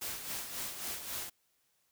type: noise with tremolo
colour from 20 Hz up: white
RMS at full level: -38 dBFS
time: 0.01-1.3 s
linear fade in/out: 10 ms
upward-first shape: sine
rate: 3.7 Hz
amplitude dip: 55%
effects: white hiss -75 dBFS RMS until 1.91 s